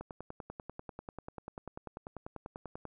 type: click train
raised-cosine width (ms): 1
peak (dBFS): -28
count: 30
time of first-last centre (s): 0.01-2.853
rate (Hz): 10.2
effects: none